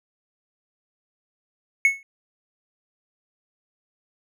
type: tone with exponential decay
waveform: triangle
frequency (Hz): 2200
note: C#7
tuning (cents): -14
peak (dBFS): -9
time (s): 1.85-2.03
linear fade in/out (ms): 1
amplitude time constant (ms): 38
effects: none